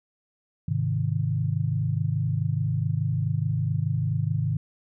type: chord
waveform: sine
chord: Ab major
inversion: none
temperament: equal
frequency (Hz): 103.83 / 130.81 / 155.56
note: Ab2 / C3 / Eb3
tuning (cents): 0 / 0 / 0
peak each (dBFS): -27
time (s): 0.68-4.57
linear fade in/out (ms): 5
effects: none